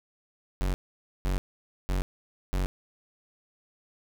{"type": "tone bursts", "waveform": "45% pulse", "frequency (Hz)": 46.52, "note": "F#1", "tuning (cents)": 10, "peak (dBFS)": -25, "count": 4, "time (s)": [0.61, 2.66], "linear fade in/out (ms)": 0, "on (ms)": 130, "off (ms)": 510, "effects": []}